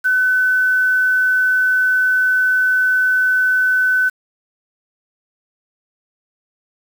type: tone with quantisation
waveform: sine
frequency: 1509 Hz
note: F#6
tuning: 34 cents sharp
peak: -12 dBFS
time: 0.04-4.1 s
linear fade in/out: 20 ms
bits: 6
effects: none